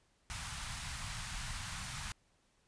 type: band-stop noise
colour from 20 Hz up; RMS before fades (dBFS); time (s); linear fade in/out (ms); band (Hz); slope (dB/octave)
pink; -42; 0.3-2.12; 0; 170 to 900; 24
effects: pink hiss -73 dBFS RMS until 2.67 s + resampled to 22050 Hz